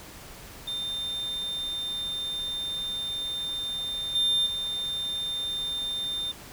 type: tone with level steps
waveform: triangle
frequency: 3600 Hz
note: A7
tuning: 39 cents sharp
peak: -28 / -20 / -27 dBFS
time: 0.67-6.32 s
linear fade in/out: 10 ms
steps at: 4.15 / 4.46 s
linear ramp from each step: 5 ms
effects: pink hiss -45 dBFS RMS until 6.52 s